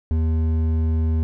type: tone with hard clipping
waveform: triangle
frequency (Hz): 80.1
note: E2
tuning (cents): -49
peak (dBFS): -19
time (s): 0.11-1.23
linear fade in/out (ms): 0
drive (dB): 12
effects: none